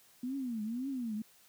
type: tone with vibrato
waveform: sine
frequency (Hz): 241.3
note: B3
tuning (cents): -40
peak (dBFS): -34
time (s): 0.23-1.22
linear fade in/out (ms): 5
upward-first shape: triangle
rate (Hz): 1.9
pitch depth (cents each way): 260
effects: white hiss -63 dBFS RMS until 1.48 s + high-pass 80 Hz 12 dB/octave